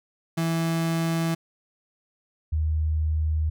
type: tone pair in turn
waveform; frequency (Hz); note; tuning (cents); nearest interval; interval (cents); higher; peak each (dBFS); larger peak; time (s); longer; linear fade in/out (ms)
35% pulse / sine; 164.81 / 77.94; E3 / D#2; 0 / +4; octave + minor second; 1296; first; -21; neither; 0.37-1.35 / 2.52-3.5; neither; 10
effects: none